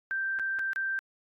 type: tone with dropouts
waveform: sine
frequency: 1568 Hz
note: G6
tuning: in tune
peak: -28 dBFS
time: 0.11-0.99 s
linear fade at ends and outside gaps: 0 ms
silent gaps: 0.389-0.396 / 0.588-0.593 / 0.732-0.76 s
effects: AAC 64 kbps